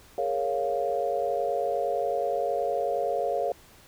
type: chord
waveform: sine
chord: Bb minor seventh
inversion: third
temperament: equal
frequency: 415.3 / 466.2 / 554.4 / 698.5 Hz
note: Ab4 / Bb4 / Db5 / F5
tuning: 0 / 0 / 0 / 0 cents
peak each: -33 / -31 / -29 / -29 dBFS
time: 0.18-3.52 s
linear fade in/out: 2 ms
effects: pink hiss -54 dBFS RMS until 3.87 s